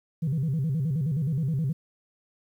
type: tone with vibrato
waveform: sine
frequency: 146.83 Hz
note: D3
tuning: in tune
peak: -22 dBFS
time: 0.22-1.73 s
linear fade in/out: 10 ms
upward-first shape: square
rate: 9.5 Hz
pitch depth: 180 cents each way
effects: tanh soft clip ceiling -21 dBFS + 10-bit